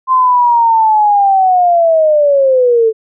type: linear sweep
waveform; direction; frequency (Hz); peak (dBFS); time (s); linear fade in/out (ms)
sine; down; 1046.5 to 435.5; -6; 0.07-2.93; 50
effects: none